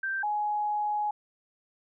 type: tone pair in turn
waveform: sine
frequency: 1568 / 837.4 Hz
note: G6 / G#5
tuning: 0 / +14 cents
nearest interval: major seventh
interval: 1086 cents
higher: first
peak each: -28 / -26 dBFS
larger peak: second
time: 0.03-0.23 / 0.23-1.11 s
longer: second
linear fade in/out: 5 ms
effects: none